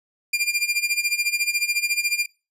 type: tone with tremolo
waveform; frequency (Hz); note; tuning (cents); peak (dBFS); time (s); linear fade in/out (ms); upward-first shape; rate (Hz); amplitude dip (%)
sawtooth; 2398; D7; +36; -14; 0.33-2.26; 5; sine; 14; 85
effects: noise-tail reverb RT60 0.3 s tail -22 dB re dry + resampled to 32000 Hz